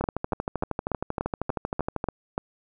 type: two click trains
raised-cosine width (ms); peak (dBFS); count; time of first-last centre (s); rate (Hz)
1; -12 / -13; 9 / 27; 0.04-2.379 / 0.01-2.041; 3.42 / 12.8
effects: none